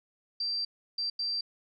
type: tone bursts at uneven times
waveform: sine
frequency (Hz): 4699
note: D8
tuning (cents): 0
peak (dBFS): -29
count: 3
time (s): 0.4-0.65 / 0.98-1.1 / 1.19-1.41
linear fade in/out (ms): 5
effects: none